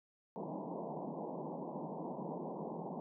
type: band-pass noise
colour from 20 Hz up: pink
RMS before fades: -43 dBFS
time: 0.36-3 s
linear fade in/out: 0 ms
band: 150 to 1000 Hz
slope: 96 dB/octave
effects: none